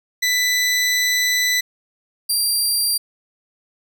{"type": "tone pair in turn", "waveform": "20% pulse", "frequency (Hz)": [1990, 4733], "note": ["B6", "D8"], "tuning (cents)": [13, 13], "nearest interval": "octave + minor third", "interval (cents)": 1500, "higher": "second", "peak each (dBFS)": -11, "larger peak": "neither", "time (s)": [[0.22, 1.61], [2.29, 2.98]], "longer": "first", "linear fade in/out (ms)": 10, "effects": []}